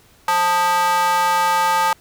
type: tone with high-pass filter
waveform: square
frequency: 177 Hz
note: F3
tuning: 23 cents sharp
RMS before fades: -17 dBFS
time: 0.28-1.93 s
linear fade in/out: 2 ms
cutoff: 1000 Hz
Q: 6.5
effects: pink hiss -52 dBFS RMS until 2 s